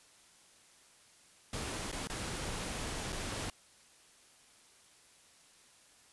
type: noise with dropouts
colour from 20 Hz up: pink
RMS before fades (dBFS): -39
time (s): 1.53-3.5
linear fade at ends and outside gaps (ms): 2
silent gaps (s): 1.916-1.926 / 2.073-2.098 / 3.123-3.127
effects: white hiss -62 dBFS RMS until 6.12 s + resampled to 24000 Hz